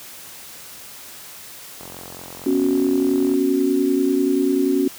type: click train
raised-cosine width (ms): 1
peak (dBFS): -23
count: 69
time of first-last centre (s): 1.81-3.338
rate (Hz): 44.5
type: chord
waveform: sine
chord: B suspended second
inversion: none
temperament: equal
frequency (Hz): 246.9 / 277.2 / 370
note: B3 / C#4 / F#4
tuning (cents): 0 / 0 / 0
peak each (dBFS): -24 / -18 / -20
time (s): 2.46-4.88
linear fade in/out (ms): 5
effects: white hiss -39 dBFS RMS until 4.98 s + high-pass 60 Hz 12 dB/octave